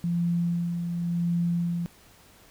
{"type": "tone with tremolo", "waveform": "sine", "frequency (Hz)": 171.8, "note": "F3", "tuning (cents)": -28, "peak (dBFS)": -22, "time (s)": [0.04, 1.86], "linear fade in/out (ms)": 0, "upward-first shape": "sine", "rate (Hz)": 0.92, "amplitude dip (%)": 45, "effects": ["pink hiss -55 dBFS RMS until 2.5 s"]}